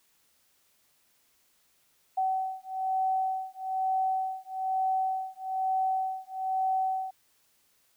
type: beating tone pair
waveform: sine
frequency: 758 / 759.1 Hz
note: F#5 / F#5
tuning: +42 / +44 cents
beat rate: 1.1 Hz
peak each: -30 dBFS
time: 2.17-7.11 s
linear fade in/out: 10 ms
effects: white hiss -68 dBFS RMS until 7.96 s